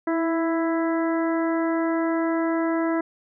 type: harmonic tone with a mistuned harmonic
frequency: 330.8 Hz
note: E4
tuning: 6 cents sharp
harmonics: 1 / 2 / 3 / 4 / 5 / 6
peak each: -22 / -28 / -32 / -34 / -36 / -38 dBFS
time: 0.07-3.01 s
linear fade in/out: 5 ms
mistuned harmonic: 1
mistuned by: -21 cents
effects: none